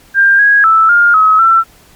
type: tone with pitch steps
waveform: sine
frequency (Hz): 1595 / 1650 / 1317 / 1411 / 1279 / 1342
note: G6 / G#6 / E6 / F6 / D#6 / E6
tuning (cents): +30 / -12 / -2 / +17 / +47 / +31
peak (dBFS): -4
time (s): 0.14-1.64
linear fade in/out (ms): 50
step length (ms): 250
effects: pink hiss -44 dBFS RMS until 1.95 s + MP3 96 kbps